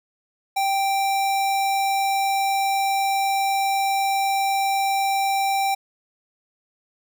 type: tone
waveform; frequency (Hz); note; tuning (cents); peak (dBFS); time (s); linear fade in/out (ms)
square; 784; G5; 0; -20; 0.56-5.75; 10
effects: none